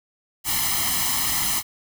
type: noise with comb filter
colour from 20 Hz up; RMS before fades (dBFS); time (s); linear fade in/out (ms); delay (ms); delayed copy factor
white; -23; 0.44-1.63; 50; 0.98; +0.9
effects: none